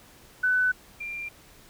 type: tone pair in turn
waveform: sine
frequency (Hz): 1500 / 2381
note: F#6 / D7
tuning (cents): +23 / +23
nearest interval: minor sixth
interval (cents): 800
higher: second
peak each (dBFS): -20 / -32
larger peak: first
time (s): 0.43-0.72 / 1-1.29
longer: neither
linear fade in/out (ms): 10
effects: pink hiss -53 dBFS RMS until 1.69 s